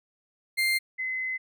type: tone pair in turn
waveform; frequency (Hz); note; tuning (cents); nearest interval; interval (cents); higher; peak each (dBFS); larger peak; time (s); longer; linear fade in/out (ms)
35% pulse / sine; 2100 / 2041; C7 / C7; +6 / -44; unison; 50; first; -21 / -28; first; 0.57-0.79 / 0.98-1.38; second; 20
effects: none